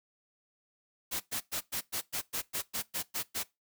white noise bursts, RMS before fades -34 dBFS, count 12, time 1.11-3.436 s, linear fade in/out 20 ms, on 93 ms, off 110 ms, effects noise-tail reverb RT60 0.2 s tail -20 dB re dry

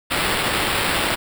white noise with sample-and-hold, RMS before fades -21 dBFS, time 0.1-1.16 s, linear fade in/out 20 ms, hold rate 6300 Hz, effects none

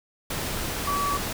sine tone in noise, 1143 Hz, D6, 47 cents flat, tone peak -24 dBFS, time 0.87-1.17 s, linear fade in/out 5 ms, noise pink, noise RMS -30 dBFS, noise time 0.3-1.33 s, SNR +3 dB, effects none

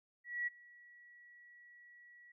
sine tone with ADSR envelope, 1931 Hz, B6, 39 cents flat, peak -33 dBFS, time 0.24-2.32 s, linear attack 230 ms, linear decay 19 ms, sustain -24 dB, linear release 6 ms, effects none

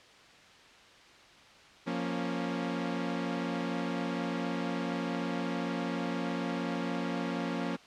sawtooth chord, Bb minor, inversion second, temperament equal with one note detuned, 175.93 / 233.1 / 277.2 Hz, F3 / Bb3 / Db4, +13 / 0 / 0 cents, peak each -32 / -32 / -32 dBFS, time 1.86-7.77 s, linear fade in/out 20 ms, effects white hiss -55 dBFS RMS until 7.86 s + low-pass 4000 Hz 12 dB/octave

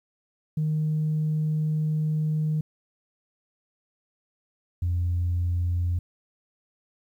sine tone pair in turn, 154.5 / 87.44 Hz, D#3 / F2, -12 / +3 cents, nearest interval minor seventh, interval 985 cents, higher first, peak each -21 dBFS, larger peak neither, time 0.57-2.61 / 4.82-5.99 s, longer first, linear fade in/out 5 ms, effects tanh soft clip ceiling -19 dBFS + 10-bit

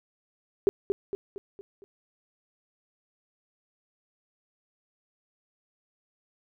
sine tone with echo, 396.4 Hz, G4, 19 cents sharp, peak -16 dBFS, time 0.67-0.69 s, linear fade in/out 0 ms, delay 230 ms, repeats 5, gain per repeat -6 dB, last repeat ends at 1.84 s, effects none

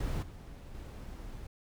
brown noise with level steps, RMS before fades -34 / -47 / -44 dBFS, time 0-1.47 s, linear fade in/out 5 ms, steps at 0.22 / 0.74 s, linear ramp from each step 10 ms, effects none

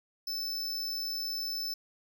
square tone, 5274 Hz, E8, in tune, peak -33 dBFS, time 0.27-1.74 s, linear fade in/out 5 ms, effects none

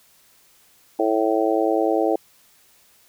harmonic tone, 110 Hz, A2, in tune, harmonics 3 / 4 / 5 / 6 / 7, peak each -22 / -23 / -24 / -25 / -25 dBFS, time 0.99-2.16 s, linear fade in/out 5 ms, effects white hiss -56 dBFS RMS until 3.08 s

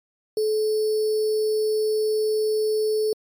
sine tone with sample-and-hold, 430.5 Hz, A4, 38 cents flat, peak -19 dBFS, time 0.37-3.13 s, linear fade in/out 2 ms, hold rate 4900 Hz, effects MP3 64 kbps

